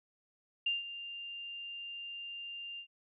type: tone with ADSR envelope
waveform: sine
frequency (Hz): 2794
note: F7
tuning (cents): 0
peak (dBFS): -28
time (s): 0.66-2.87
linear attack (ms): 6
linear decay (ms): 160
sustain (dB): -13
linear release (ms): 83
effects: none